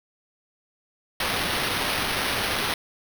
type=noise with sample-and-hold; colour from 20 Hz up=white; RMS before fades=-26 dBFS; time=1.2-2.74 s; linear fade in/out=2 ms; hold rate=7350 Hz; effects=none